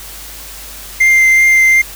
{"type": "tone with vibrato", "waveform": "triangle", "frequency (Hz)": 2093, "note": "C7", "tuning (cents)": 0, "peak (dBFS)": -4, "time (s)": [1, 1.82], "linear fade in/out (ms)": 10, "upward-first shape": "triangle", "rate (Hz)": 2.7, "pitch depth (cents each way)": 11, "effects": ["added 50 Hz sine -35 dBFS peak until 1.95 s", "white hiss -31 dBFS RMS until 1.95 s"]}